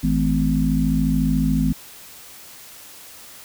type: harmonic tone with a mistuned harmonic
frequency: 53.8 Hz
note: A1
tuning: 38 cents flat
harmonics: 1 / 3 / 4 / 5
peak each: -23 / -21 / -23 / -21 dBFS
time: 0.03-1.73 s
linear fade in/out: 10 ms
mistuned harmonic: 5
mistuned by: -88 cents
effects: white hiss -42 dBFS RMS until 3.44 s